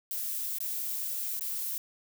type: noise with dropouts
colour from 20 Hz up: violet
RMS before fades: -34 dBFS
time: 0.11-1.78 s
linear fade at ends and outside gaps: 1 ms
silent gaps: 0.585-0.604 / 1.395-1.409 s
effects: none